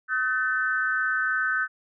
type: tone with amplitude modulation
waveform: sine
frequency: 1521 Hz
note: F#6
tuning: 47 cents sharp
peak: -18 dBFS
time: 0.08-1.68 s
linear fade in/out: 50 ms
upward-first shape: sine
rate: 243 Hz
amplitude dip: 95%
effects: none